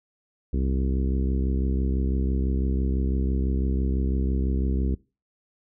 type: harmonic tone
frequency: 66 Hz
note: C2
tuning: 16 cents sharp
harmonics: 1 / 2 / 3 / 4 / 5 / 6 / 7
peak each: -23 / -33 / -31 / -33 / -36 / -38 / -43 dBFS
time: 0.53-4.95 s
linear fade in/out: 5 ms
effects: noise-tail reverb RT60 0.3 s tail -22 dB re dry